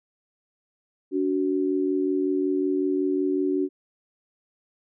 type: tone pair together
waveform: sine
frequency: 287.2 / 372.6 Hz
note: D4 / F#4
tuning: -39 / +12 cents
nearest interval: perfect fourth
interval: 451 cents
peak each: -24 dBFS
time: 1.11-3.69 s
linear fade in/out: 50 ms
effects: none